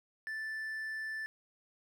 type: tone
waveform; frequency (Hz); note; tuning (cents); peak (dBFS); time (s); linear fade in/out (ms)
triangle; 1760; A6; 0; -35; 0.27-1.26; 0
effects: none